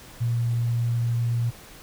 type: tone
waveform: sine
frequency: 118.1 Hz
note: A#2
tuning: 23 cents sharp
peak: -21 dBFS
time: 0.2-1.51 s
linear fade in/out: 20 ms
effects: pink hiss -46 dBFS RMS until 1.82 s